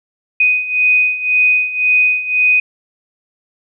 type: beating tone pair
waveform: sine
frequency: 2494 / 2495.9 Hz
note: D#7 / D#7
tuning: +3 / +5 cents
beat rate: 1.9 Hz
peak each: -16 / -12 dBFS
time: 0.4-2.6 s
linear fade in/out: 5 ms
effects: none